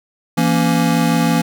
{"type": "chord", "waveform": "square", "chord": "A# diminished", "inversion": "second", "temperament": "just", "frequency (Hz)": [167.82, 233.1, 279.7], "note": ["E3", "A#3", "C#4"], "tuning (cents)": [31, 0, 16], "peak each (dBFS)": [-17, -18, -20], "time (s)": [0.37, 1.42], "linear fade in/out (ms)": 10, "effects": []}